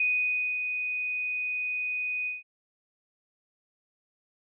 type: tone with ADSR envelope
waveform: sine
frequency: 2489 Hz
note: D#7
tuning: in tune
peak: -22 dBFS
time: 0-2.43 s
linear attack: 4 ms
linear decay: 580 ms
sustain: -6 dB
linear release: 160 ms
effects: none